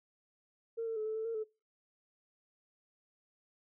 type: tone with pitch steps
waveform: sine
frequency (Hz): 457.5 / 450.9 / 431.3 / 437.1 / 441.7 / 457.4 / 434.4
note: A#4 / A4 / A4 / A4 / A4 / A#4 / A4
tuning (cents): -32 / +42 / -35 / -11 / +7 / -33 / -22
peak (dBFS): -33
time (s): 0.77-1.442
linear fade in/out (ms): 20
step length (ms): 96
effects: noise-tail reverb RT60 0.3 s tail -24 dB re dry + tanh soft clip ceiling -29 dBFS